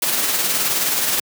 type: noise with tremolo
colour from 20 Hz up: white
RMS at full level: -18 dBFS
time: 0.02-1.2 s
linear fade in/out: 5 ms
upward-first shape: sine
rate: 19 Hz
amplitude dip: 35%
effects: high-pass 150 Hz 12 dB/octave